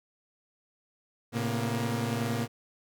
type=tone cluster; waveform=sawtooth; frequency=113.1 / 135.4 / 236.7 Hz; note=A2 / C#3 / A#3; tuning=+48 / -40 / +27 cents; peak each=-28 / -31 / -28 dBFS; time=1.32-2.48 s; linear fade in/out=50 ms; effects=none